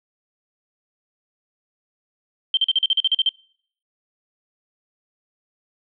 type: tone bursts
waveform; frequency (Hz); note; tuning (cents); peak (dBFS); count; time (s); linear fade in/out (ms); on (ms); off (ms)
sine; 3136; G7; 0; -14; 11; 2.54-3.291; 2; 31; 41
effects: noise-tail reverb RT60 0.6 s tail -26 dB re dry